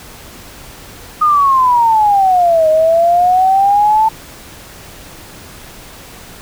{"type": "exponential two-way sweep", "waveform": "sine", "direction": "down then up", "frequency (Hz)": [1244.5, 622.3, 889], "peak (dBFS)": -7, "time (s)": [1.21, 4.09], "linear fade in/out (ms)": 10, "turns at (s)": 2.69, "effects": ["pink hiss -35 dBFS RMS until 6.41 s"]}